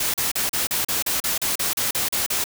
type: noise bursts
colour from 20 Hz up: white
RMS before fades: -23 dBFS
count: 14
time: 0-2.441 s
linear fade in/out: 5 ms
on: 140 ms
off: 37 ms
effects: none